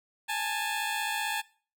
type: tone pair together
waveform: 15% pulse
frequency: 828.4 / 884 Hz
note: G#5 / A5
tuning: -5 / +8 cents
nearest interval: minor second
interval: 113 cents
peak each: -26 dBFS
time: 0.28-1.42 s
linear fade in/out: 20 ms
effects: noise-tail reverb RT60 0.4 s tail -21 dB re dry